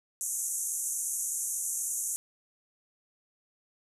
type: band-pass noise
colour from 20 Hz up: pink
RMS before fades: -33 dBFS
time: 0.21-2.16 s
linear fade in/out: 0 ms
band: 6200 to 12000 Hz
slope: 96 dB/octave
effects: none